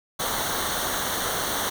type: noise with comb filter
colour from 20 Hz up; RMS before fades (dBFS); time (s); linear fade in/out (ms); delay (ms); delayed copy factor
pink; -27; 0.19-1.7; 10; 0.4; -0.75
effects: none